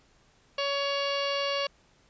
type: harmonic tone with a mistuned harmonic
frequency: 561 Hz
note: C#5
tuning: 21 cents sharp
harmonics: 1 / 2 / 3 / 4 / 5 / 6 / 7 / 8 / 9 / 10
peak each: -30 / -34 / -40 / -39 / -34 / -39 / -46 / -37 / -48 / -47 dBFS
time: 0.58-1.67 s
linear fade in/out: 5 ms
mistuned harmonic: 9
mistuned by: -28 cents
effects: pink hiss -63 dBFS RMS until 2.09 s + resampled to 16000 Hz